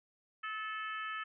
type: harmonic tone with a mistuned harmonic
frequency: 436.4 Hz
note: A4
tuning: 14 cents flat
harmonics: 3 / 4 / 5 / 6 / 7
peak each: -40 / -42 / -50 / -48 / -50 dBFS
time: 0.43-1.24 s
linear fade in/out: 10 ms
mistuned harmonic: 3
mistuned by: -19 cents
effects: none